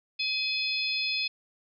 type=harmonic tone with a mistuned harmonic; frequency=844 Hz; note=G#5; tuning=28 cents sharp; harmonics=3 / 4 / 5 / 6; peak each=-30 / -34 / -33 / -34 dBFS; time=0.19-1.28 s; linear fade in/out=10 ms; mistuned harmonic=4; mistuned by=+37 cents; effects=none